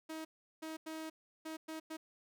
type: tone bursts at uneven times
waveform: sawtooth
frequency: 317.4 Hz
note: D#4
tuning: 35 cents sharp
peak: -38 dBFS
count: 6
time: 0.09-0.25 / 0.62-0.77 / 0.86-1.1 / 1.45-1.57 / 1.68-1.8 / 1.9-1.97 s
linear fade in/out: 10 ms
effects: none